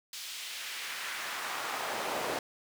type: noise with high-pass filter sweep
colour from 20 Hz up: brown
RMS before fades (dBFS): -37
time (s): 0.13-2.39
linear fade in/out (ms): 2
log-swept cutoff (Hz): 4000 to 540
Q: 1.1
effects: none